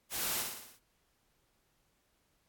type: noise with echo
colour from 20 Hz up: white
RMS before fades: -36 dBFS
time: 0.1-0.45 s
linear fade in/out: 50 ms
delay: 58 ms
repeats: 6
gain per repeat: -4 dB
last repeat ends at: 0.798 s
effects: pink hiss -75 dBFS RMS until 2.48 s + AAC 64 kbps